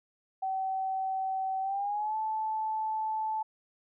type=tone with pitch glide; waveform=sine; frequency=764 to 872.6 Hz; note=G5 to A5; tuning=-45 to -15 cents; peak=-29 dBFS; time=0.42-3.43 s; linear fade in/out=10 ms; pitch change=+230 cents; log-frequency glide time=1.61-2.16 s; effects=none